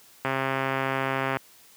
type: click train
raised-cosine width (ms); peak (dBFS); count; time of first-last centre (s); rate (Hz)
0.5; -11; 151; 0.25-1.369; 134
effects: white hiss -54 dBFS RMS until 1.76 s + high-pass 80 Hz 12 dB/octave